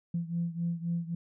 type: beating tone pair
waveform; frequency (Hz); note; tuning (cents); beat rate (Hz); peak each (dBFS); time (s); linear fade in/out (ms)
sine; 168.8 / 172.6; E3 / F3; +41 / -20; 3.8; -31 / -34; 0.14-1.15; 5
effects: tanh soft clip ceiling -22 dBFS